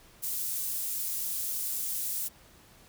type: high-pass noise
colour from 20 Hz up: pink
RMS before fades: -33 dBFS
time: 0.22-2.29 s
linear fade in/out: 20 ms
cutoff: 11000 Hz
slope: 12 dB/octave
effects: pink hiss -57 dBFS RMS until 2.88 s